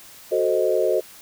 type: chord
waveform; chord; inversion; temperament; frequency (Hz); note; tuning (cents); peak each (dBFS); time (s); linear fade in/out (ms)
sine; F# diminished seventh; none; equal; 370 / 440 / 523.3 / 622.3; F#4 / A4 / C5 / Eb5; 0 / 0 / 0 / 0; -23; 0.31-1.01; 20
effects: white hiss -45 dBFS RMS until 1.21 s